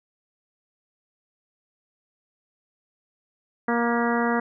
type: harmonic tone with a mistuned harmonic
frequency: 235.6 Hz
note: A#3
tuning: 19 cents sharp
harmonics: 1 / 2 / 3 / 4 / 5 / 6 / 7 / 8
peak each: -24 / -27 / -29 / -30 / -31 / -32 / -32 / -33 dBFS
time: 3.68-4.4 s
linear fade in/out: 5 ms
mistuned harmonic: 8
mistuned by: +41 cents
effects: none